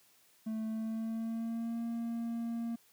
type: tone with pitch glide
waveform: triangle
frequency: 220 to 231.9 Hz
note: A3 to A#3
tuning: 0 to -9 cents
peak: -32 dBFS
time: 0.46-2.76 s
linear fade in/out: 10 ms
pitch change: +91 cents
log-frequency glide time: 0.67-1.81 s
effects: white hiss -66 dBFS RMS until 2.92 s + high-pass 80 Hz 12 dB/octave